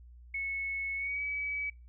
sine tone with pitch glide, 2200 to 2283 Hz, C#7 to D7, -14 to -50 cents, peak -32 dBFS, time 0.34-1.7 s, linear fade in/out 5 ms, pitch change +64 cents, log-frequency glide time 0.96-1.22 s, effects noise-tail reverb RT60 0.3 s tail -25 dB re dry + added 60 Hz sine -50 dBFS peak until 1.88 s

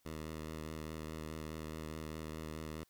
10% pulse tone with vibrato, 78.4 Hz, D#2, 14 cents sharp, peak -34 dBFS, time 0.05-2.84 s, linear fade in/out 10 ms, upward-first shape sine, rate 4.8 Hz, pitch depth 24 cents each way, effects white hiss -74 dBFS RMS until 2.89 s

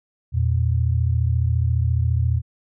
sine tone pair together, 83.3 / 117.8 Hz, E2 / A#2, +19 / +19 cents, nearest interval tritone, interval 600 cents, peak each -19 / -20 dBFS, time 0.32-2.42 s, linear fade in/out 50 ms, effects none

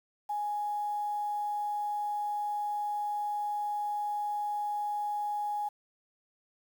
sine tone with quantisation, 830.6 Hz, G#5, in tune, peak -30 dBFS, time 0.29-5.69 s, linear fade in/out 10 ms, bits 9, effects none

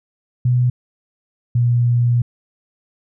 sine tone pair in turn, 124 / 120.4 Hz, B2 / B2, +7 / -44 cents, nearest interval minor second, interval 51 cents, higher first, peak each -12 dBFS, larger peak neither, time 0.45-0.7 / 1.55-2.22 s, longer second, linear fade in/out 5 ms, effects none

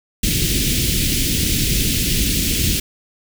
pink band-stop noise, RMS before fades -18 dBFS, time 0.23-2.8 s, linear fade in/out 5 ms, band 330 to 2500 Hz, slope 24 dB/octave, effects none

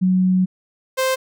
sine / sawtooth tone pair in turn, 185 / 522.7 Hz, F#3 / C5, 0 / -2 cents, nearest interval octave + tritone, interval 1798 cents, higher second, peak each -13 dBFS, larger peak neither, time 0.01-0.46 / 0.97-1.16 s, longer first, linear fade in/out 20 ms, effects none

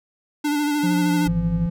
square tone with vibrato, 294.3 Hz, D4, 4 cents sharp, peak -20 dBFS, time 0.44-1.28 s, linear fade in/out 10 ms, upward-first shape sine, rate 13 Hz, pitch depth 31 cents each way
triangle tone with pitch glide, 176.9 to 170.48 Hz, F3 to F3, +23 to -41 cents, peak -18 dBFS, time 0.83-1.7 s, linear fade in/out 10 ms, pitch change -64 cents, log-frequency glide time 0.98-1.38 s
harmonic tone, 52.8 Hz, G#1, 29 cents sharp, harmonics 1 / 2 / 3 / 5, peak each -27 / -33 / -27 / -40 dBFS, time 1.26-1.67 s, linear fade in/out 5 ms
effects none

